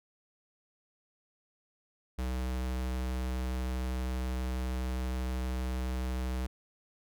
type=tone; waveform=square; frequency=63.4 Hz; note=B1; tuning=46 cents sharp; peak=-32 dBFS; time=2.18-6.47 s; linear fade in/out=10 ms; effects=none